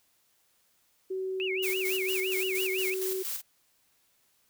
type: tone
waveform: sine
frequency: 377.7 Hz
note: F#4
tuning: 36 cents sharp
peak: -30 dBFS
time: 1.1-3.23 s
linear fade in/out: 10 ms
type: tone with vibrato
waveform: sine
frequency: 2499 Hz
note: D#7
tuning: 7 cents sharp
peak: -31 dBFS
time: 1.4-2.94 s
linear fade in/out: 0 ms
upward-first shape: sine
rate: 5.9 Hz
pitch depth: 270 cents each way
type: noise with tremolo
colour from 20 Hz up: blue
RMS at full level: -34 dBFS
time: 1.62-3.42 s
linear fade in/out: 20 ms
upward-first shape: square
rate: 4.3 Hz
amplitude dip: 50%
effects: white hiss -69 dBFS RMS until 4.49 s